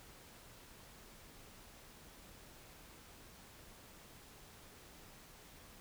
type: silence
effects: pink hiss -58 dBFS RMS until 5.8 s